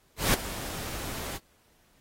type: noise with ADSR envelope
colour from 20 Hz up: pink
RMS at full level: -22 dBFS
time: 0.17-1.39 s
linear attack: 170 ms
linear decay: 6 ms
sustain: -15 dB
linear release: 30 ms
effects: pink hiss -65 dBFS RMS until 2 s + AAC 48 kbps